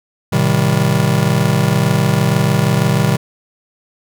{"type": "chord", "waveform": "square", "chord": "A half-diminished seventh", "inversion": "none", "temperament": "just", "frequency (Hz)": [110, 132, 158.4, 198], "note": ["A2", "C3", "Eb3", "G3"], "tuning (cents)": [0, 16, 31, 18], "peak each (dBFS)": [-20, -17, -17, -19], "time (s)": [0.32, 3.17], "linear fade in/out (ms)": 10, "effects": []}